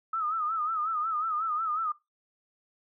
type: tone with vibrato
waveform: sine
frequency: 1271 Hz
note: D#6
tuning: 36 cents sharp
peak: -27 dBFS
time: 0.13-1.92 s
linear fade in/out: 5 ms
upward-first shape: sine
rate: 5.5 Hz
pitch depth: 93 cents each way
effects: noise-tail reverb RT60 0.2 s tail -18 dB re dry